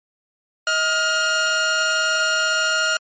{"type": "tone pair together", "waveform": "sawtooth", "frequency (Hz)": [633, 1417], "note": ["D#5", "F6"], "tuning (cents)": [30, 25], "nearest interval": "octave + major second", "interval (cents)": 1395, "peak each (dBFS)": [-22, -14], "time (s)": [0.67, 2.97], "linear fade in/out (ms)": 2, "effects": ["MP3 32 kbps"]}